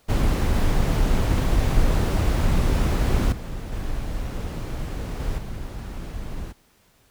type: noise with level steps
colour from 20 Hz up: brown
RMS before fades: -19 / -31 / -28 / -26 / -32 dBFS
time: 0.08-6.53 s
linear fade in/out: 20 ms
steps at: 3.32 / 3.72 / 5.2 / 5.38 s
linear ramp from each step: 2 ms
effects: pink hiss -60 dBFS RMS until 7.1 s